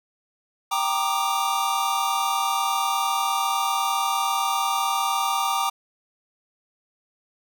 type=chord; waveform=square; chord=Eb major seventh; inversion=first; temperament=equal with one note detuned; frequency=784 / 932.3 / 1174.7 / 1214.7 Hz; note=G5 / Bb5 / D6 / Eb6; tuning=0 / 0 / 0 / -42 cents; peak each=-28 dBFS; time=0.71-5.7 s; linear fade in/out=10 ms; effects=none